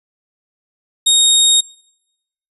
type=tone; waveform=25% pulse; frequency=3729 Hz; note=A#7; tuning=in tune; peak=-5 dBFS; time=1.06-1.61 s; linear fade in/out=10 ms; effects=noise-tail reverb RT60 0.9 s tail -26 dB re dry + resampled to 32000 Hz